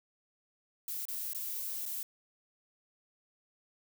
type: noise with dropouts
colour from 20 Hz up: violet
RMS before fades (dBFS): -38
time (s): 0.88-2.03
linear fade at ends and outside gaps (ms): 1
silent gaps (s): 1.053-1.084 / 1.333-1.348 / 1.855-1.861
effects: none